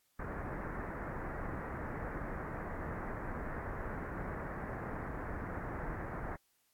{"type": "low-pass noise", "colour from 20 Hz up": "pink", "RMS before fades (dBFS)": -41, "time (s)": [0.19, 6.36], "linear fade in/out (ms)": 5, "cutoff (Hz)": 1900, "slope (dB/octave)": 48, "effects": ["white hiss -75 dBFS RMS until 6.73 s", "AAC 64 kbps"]}